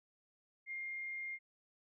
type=tone; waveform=sine; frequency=2119 Hz; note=C7; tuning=21 cents sharp; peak=-40 dBFS; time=0.66-1.39 s; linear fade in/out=50 ms; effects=none